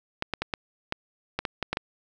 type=clicks; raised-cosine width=0.3 ms; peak=-11 dBFS; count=10; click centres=0.224 / 0.337 / 0.42 / 0.538 / 0.924 / 1.39 / 1.452 / 1.627 / 1.73 / 1.771 s; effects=none